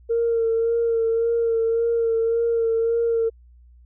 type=tone with vibrato; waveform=sine; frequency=459.5 Hz; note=A#4; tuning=25 cents flat; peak=-17 dBFS; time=0.09-3.3 s; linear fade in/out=20 ms; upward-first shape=sine; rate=1.8 Hz; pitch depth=24 cents each way; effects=tanh soft clip ceiling -13 dBFS + added 60 Hz sine -47 dBFS peak until 3.85 s